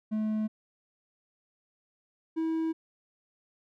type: tone pair in turn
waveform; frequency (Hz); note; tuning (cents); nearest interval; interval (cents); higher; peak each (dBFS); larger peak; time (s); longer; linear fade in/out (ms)
triangle; 215.8 / 323.3; A3 / E4; -33 / -34; perfect fifth; 699; second; -25; neither; 0.11-0.48 / 2.36-2.73; neither; 20
effects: none